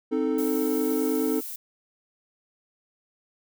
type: chord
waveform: triangle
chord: A diminished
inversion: first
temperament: equal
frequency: 261.6 / 311.1 / 440 Hz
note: C4 / Eb4 / A4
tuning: 0 / 0 / 0 cents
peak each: -25 dBFS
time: 0.11-1.41 s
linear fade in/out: 20 ms
type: noise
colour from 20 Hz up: violet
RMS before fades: -36 dBFS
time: 0.38-1.56 s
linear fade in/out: 5 ms
effects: none